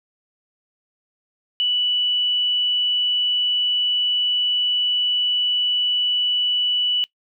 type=tone; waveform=sine; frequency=2960 Hz; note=F#7; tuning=in tune; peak=-17 dBFS; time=1.6-7.04 s; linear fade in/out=0 ms; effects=noise-tail reverb RT60 0.1 s tail -21 dB re dry